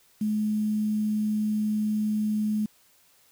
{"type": "tone with quantisation", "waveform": "sine", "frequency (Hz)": 212.8, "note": "G#3", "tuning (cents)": 42, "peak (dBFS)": -23, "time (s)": [0.21, 2.66], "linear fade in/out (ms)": 5, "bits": 8, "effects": ["white hiss -61 dBFS RMS until 3.31 s"]}